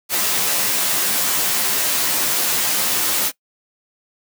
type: noise with comb filter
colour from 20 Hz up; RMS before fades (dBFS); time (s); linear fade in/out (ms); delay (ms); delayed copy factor
white; -19; 0.09-3.32; 50; 12; -0.8
effects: noise-tail reverb RT60 0.1 s tail -20 dB re dry + high-pass 150 Hz 12 dB/octave